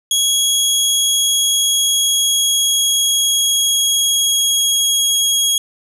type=tone with pitch glide; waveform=20% pulse; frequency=3322 to 3303 Hz; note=G#7 to G#7; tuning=0 to -10 cents; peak=-7 dBFS; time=0.11-5.58 s; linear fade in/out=2 ms; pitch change=-10 cents; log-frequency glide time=0.23-5.03 s; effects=none